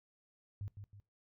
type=tone with echo; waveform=sine; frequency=101 Hz; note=G#2; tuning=48 cents flat; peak=-39 dBFS; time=0.61-0.68 s; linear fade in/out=0 ms; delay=160 ms; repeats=2; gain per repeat=-7 dB; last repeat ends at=1 s; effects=noise-tail reverb RT60 0.2 s tail -19 dB re dry